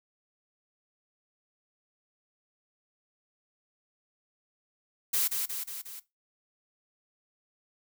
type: noise with echo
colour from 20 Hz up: blue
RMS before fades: -27 dBFS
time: 5.13-5.28 s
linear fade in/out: 10 ms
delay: 180 ms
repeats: 4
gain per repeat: -4 dB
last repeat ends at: 6 s
effects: noise-tail reverb RT60 0.2 s tail -17 dB re dry